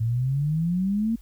sine exponential sweep, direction up, 110.2 to 233.1 Hz, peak -21 dBFS, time 0-1.16 s, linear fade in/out 10 ms, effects added 50 Hz sine -44 dBFS peak until 1.21 s + white hiss -61 dBFS RMS until 1.21 s

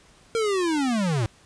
square linear sweep, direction down, 464 to 102.9 Hz, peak -22 dBFS, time 0.35-1.26 s, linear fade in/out 0 ms, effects pink hiss -55 dBFS RMS until 1.45 s + resampled to 22050 Hz

